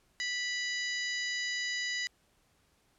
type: harmonic tone with a mistuned harmonic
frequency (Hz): 984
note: B5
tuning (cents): -7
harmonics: 2 / 3 / 4 / 5 / 6 / 7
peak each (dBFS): -34 / -42 / -41 / -40 / -46 / -45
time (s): 0.2-2.07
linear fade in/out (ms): 0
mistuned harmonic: 6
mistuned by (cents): +59
effects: pink hiss -70 dBFS RMS until 2.98 s + low-pass 12000 Hz 12 dB/octave